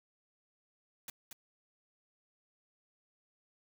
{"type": "noise with echo", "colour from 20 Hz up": "white", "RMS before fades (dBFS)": -44, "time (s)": [1.08, 1.1], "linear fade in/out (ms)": 2, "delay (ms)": 230, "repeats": 1, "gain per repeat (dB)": -4, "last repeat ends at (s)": 1.33, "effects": []}